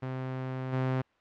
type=tone with level steps; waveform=sawtooth; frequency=130.1 Hz; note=C3; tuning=9 cents flat; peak=-29 / -23 dBFS; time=0.02-1.02 s; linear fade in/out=10 ms; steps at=0.72 s; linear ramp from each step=20 ms; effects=white hiss -67 dBFS RMS until 1.2 s + low-pass 2000 Hz 12 dB/octave